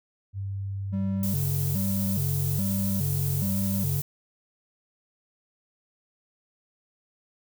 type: tone with pitch glide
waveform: sine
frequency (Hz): 98.2 to 97.18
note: G2 to G2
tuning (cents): +4 to -15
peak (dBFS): -29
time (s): 0.33-4.02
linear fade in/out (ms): 50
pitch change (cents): -19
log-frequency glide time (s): 1.28-1.77
type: tone with vibrato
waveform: triangle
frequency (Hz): 165.8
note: E3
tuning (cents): +10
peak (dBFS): -24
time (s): 0.92-4.02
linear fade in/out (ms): 20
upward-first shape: square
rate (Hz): 1.2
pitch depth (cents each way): 270
type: noise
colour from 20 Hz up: violet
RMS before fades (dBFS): -33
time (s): 1.23-4.02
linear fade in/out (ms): 2
effects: none